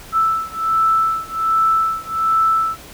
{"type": "beating tone pair", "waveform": "sine", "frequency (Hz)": [1318.5, 1319.8], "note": ["E6", "E6"], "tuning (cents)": [0, 2], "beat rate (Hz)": 1.3, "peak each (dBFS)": [-17, -18], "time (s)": [0.12, 2.77], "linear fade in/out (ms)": 50, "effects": ["pink hiss -39 dBFS RMS until 2.93 s"]}